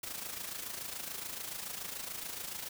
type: noise with amplitude modulation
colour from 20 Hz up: white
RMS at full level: -39 dBFS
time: 0.03-2.69 s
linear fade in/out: 5 ms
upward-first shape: sine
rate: 27 Hz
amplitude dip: 60%
effects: none